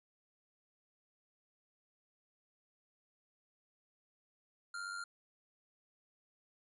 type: tone with amplitude modulation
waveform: square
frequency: 1396.9 Hz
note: F6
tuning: in tune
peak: -39 dBFS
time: 4.74-5.04 s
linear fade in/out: 5 ms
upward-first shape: sine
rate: 95.1 Hz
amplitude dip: 55%
effects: resampled to 24000 Hz